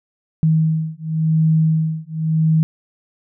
sine beating tone pair, 158.5 / 159.42 Hz, D#3 / D#3, +32 / +42 cents, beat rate 0.92 Hz, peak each -17 dBFS, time 0.43-2.63 s, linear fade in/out 0 ms, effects none

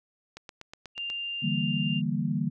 click train, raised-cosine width 0.2 ms, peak -24 dBFS, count 7, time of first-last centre 0.37-1.101 s, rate 8.21 Hz
sine tone, 2794 Hz, F7, in tune, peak -31 dBFS, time 0.95-2.02 s, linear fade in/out 50 ms
sine chord, E half-diminished seventh, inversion third, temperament equal, 146.83 / 164.81 / 196 / 233.1 Hz, D3 / E3 / G3 / Bb3, 0 / 0 / 0 / 0 cents, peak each -31 dBFS, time 1.42-2.5 s, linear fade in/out 20 ms
effects none

